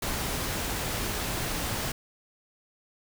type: noise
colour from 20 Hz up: pink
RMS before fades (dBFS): -31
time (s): 0.02-1.92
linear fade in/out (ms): 5
effects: none